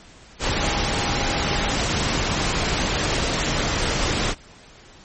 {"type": "tone in noise", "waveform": "sine", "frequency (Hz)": 815, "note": "G#5", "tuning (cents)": -33, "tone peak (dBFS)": -32, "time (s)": [0.55, 1.78], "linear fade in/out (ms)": 50, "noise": "pink", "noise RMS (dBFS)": -22, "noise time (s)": [0.39, 4.35], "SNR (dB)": -13, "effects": ["pink hiss -47 dBFS RMS until 5.04 s", "MP3 32 kbps"]}